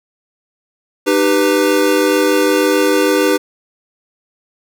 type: chord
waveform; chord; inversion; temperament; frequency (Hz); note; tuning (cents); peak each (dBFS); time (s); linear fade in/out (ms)
square; Eb augmented; none; equal with one note detuned; 305.4 / 392 / 493.9; Eb4 / G4 / B4; -32 / 0 / 0; -16; 1.06-3.38; 20
effects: none